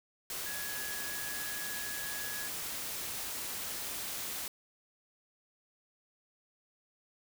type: tone in noise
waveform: sine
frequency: 1677 Hz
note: G#6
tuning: 16 cents sharp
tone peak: -42 dBFS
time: 0.46-2.48 s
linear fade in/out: 2 ms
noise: white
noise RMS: -39 dBFS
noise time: 0.3-4.48 s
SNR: -6 dB
effects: none